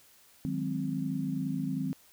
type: chord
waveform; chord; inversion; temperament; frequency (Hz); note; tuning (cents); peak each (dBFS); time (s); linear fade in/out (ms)
sine; Ab dominant seventh; second; equal; 155.56 / 185 / 207.7 / 261.6; Eb3 / Gb3 / Ab3 / C4; 0 / 0 / 0 / 0; -35 / -36 / -39 / -33; 0.45-1.93; 0
effects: white hiss -60 dBFS RMS until 2.12 s